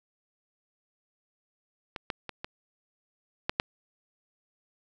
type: clicks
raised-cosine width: 0.3 ms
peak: -19 / -14 / -20 / -19 / -10 / -7 dBFS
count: 6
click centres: 1.962 / 2.102 / 2.293 / 2.445 / 3.495 / 3.599 s
effects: none